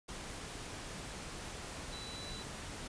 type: tone in noise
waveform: sine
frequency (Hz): 3962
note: B7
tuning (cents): +5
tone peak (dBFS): -47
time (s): 1.92-2.43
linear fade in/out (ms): 10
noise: pink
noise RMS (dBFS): -45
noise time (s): 0.08-2.88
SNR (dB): -5
effects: resampled to 22050 Hz